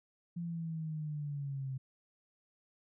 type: linear sweep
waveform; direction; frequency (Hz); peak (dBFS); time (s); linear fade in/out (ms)
sine; down; 172.6 to 130.81; -36; 0.36-1.78; 10
effects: none